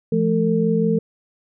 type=tone cluster; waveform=sine; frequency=170.3 / 215.9 / 451.3 Hz; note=F3 / A3 / A4; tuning=-43 / -33 / +44 cents; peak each=-20 dBFS; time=0.12-0.99 s; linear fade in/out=5 ms; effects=none